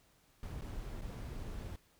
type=noise with dropouts; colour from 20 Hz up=brown; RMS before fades=-43 dBFS; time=0.43-1.76 s; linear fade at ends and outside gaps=1 ms; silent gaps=0.611-0.619 / 1.011-1.019 s; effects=pink hiss -69 dBFS RMS until 1.99 s